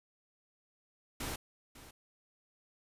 pink noise with echo, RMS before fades -39 dBFS, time 1.2-1.36 s, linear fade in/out 5 ms, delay 550 ms, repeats 1, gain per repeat -15 dB, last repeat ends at 1.91 s, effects resampled to 32000 Hz

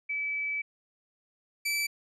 sine / sawtooth tone pair in turn, 2300 / 2317 Hz, D7 / D7, -37 / -24 cents, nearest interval unison, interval 13 cents, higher second, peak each -29 / -24 dBFS, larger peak second, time 0.09-0.62 / 1.65-1.87 s, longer first, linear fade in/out 10 ms, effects resampled to 32000 Hz

